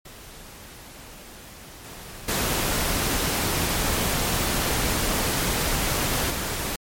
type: noise with level steps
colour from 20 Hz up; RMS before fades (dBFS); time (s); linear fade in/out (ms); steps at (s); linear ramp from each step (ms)
pink; -43 / -40 / -24 / -28; 0.05-6.76; 5; 1.84 / 2.28 / 6.3; 5
effects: MP3 64 kbps